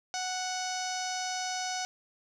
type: tone with low-pass filter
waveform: sawtooth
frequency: 740 Hz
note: F#5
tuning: in tune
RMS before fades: -34 dBFS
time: 0.14-1.85 s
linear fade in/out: 0 ms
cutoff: 5800 Hz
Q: 5
effects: none